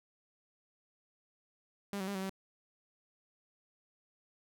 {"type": "tone with pitch steps", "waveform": "sawtooth", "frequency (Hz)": [200.7, 189.3, 200.7, 189.7, 192.2], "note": ["G3", "F#3", "G3", "F#3", "G3"], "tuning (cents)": [41, 40, 41, 43, -34], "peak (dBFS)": -32, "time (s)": [1.93, 2.295], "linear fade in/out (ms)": 0, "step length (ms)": 73, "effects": []}